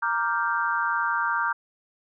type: chord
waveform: sine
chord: G minor seventh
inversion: first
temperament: equal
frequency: 932.3 / 1174.7 / 1396.9 / 1568 Hz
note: Bb5 / D6 / F6 / G6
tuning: 0 / 0 / 0 / 0 cents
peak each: -28 dBFS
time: 0.02-1.53 s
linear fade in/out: 10 ms
effects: none